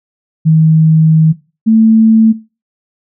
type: tone pair in turn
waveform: sine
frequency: 158.7 / 222.1 Hz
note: D#3 / A3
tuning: +35 / +16 cents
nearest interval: tritone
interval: 581 cents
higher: second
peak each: -4 dBFS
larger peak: neither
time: 0.45-1.33 / 1.66-2.33 s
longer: first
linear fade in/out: 20 ms
effects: noise-tail reverb RT60 0.3 s tail -18 dB re dry